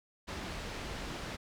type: low-pass noise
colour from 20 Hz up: pink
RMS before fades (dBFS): -41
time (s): 0.27-1.37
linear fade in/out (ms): 20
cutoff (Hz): 5000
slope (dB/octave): 12
effects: none